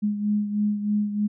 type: beating tone pair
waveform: sine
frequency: 207.7 / 210.9 Hz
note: G#3 / G#3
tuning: 0 / +27 cents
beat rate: 3.2 Hz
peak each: -22 / -29 dBFS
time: 0.02-1.28 s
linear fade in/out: 20 ms
effects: none